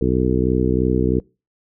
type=harmonic tone; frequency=63 Hz; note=B1; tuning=35 cents sharp; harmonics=1 / 2 / 3 / 4 / 5 / 6 / 7; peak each=-23 / -23 / -23 / -23 / -23 / -23 / -23 dBFS; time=0.01-1.2 s; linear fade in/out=5 ms; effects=noise-tail reverb RT60 0.3 s tail -25 dB re dry